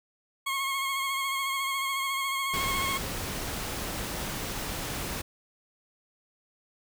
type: tone with vibrato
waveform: 20% pulse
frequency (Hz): 1088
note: C#6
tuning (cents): -33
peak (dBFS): -23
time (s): 0.46-2.98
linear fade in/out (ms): 10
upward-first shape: sine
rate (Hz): 14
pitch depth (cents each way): 29
type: noise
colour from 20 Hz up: pink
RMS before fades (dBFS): -34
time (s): 2.53-5.22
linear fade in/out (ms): 10
effects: none